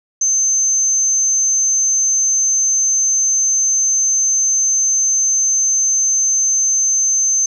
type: tone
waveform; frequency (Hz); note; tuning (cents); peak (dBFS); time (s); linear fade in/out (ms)
sine; 6240; G8; -9; -12; 0.21-7.46; 5
effects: none